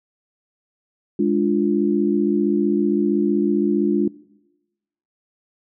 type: chord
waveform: sine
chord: D diminished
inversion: second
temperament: equal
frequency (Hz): 207.7 / 293.7 / 349.2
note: Ab3 / D4 / F4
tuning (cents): 0 / 0 / 0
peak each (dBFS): -20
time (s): 1.19-4.08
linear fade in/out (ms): 5
effects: noise-tail reverb RT60 1.0 s tail -21 dB re dry